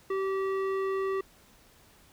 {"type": "tone with low-pass filter", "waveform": "square", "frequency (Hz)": 386, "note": "G4", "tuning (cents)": -27, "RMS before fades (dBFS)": -30, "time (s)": [0.1, 1.21], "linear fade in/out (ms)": 5, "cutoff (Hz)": 1700, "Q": 1.1, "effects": ["pink hiss -59 dBFS RMS until 2.12 s"]}